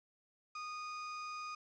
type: tone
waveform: 35% pulse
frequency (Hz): 1234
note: D#6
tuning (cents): -15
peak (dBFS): -40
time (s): 0.55-1.55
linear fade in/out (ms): 5
effects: resampled to 16000 Hz + 11-bit